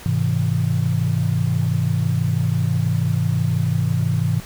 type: chord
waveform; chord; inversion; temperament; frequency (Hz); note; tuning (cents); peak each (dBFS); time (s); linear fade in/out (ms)
sine; Ab augmented; none; just; 103.83 / 129.78 / 162.23; Ab2 / C3 / E3; 0 / -14 / -27; -21; 0.06-4.4; 0
effects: pink hiss -39 dBFS RMS until 4.45 s